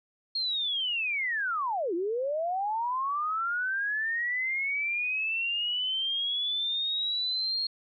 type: linear two-way sweep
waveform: sine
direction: down then up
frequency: 4278 to 326.2 to 4278 Hz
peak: -27 dBFS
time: 0.35-7.67 s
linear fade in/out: 5 ms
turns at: 1.94 s
effects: none